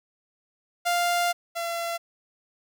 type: tone pair in turn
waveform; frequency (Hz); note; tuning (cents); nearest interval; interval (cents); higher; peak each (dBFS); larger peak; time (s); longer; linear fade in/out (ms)
sawtooth; 698.5 / 679.4; F5 / F5; 0 / -48; unison; 48; first; -18 / -24; first; 0.85-1.33 / 1.55-1.98; first; 20
effects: none